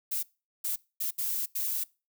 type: noise bursts at uneven times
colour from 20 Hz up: violet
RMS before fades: -31 dBFS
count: 5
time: 0.11-0.23 / 0.64-0.76 / 1-1.11 / 1.18-1.46 / 1.55-1.84 s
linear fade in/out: 10 ms
effects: noise-tail reverb RT60 0.3 s tail -23 dB re dry